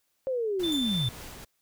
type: linear sweep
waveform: sine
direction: down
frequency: 539 to 110 Hz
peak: -26 dBFS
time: 0.27-1.09 s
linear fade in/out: 0 ms
type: noise with tremolo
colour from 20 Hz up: pink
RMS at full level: -42 dBFS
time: 0.59-1.45 s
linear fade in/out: 10 ms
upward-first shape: triangle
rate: 3.5 Hz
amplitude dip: 35%
type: tone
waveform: triangle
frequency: 3546 Hz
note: A7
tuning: 13 cents sharp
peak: -28 dBFS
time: 0.63-1.09 s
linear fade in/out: 10 ms
type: tone with exponential decay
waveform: sawtooth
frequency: 3520 Hz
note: A7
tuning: in tune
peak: -29 dBFS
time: 0.72-1.07 s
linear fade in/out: 1 ms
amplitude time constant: 74 ms
effects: white hiss -74 dBFS RMS until 1.61 s